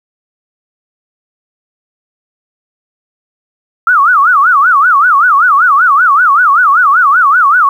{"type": "tone with vibrato", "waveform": "sine", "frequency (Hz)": 1282, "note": "E6", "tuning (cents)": -49, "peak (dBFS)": -4, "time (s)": [3.87, 7.69], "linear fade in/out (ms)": 2, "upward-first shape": "sine", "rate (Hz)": 5.2, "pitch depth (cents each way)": 270, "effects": ["7-bit"]}